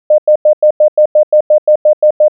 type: tone bursts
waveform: sine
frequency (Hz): 607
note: D#5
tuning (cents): -43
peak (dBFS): -3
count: 13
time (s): 0.1-2.282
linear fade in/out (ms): 5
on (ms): 82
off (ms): 93
effects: none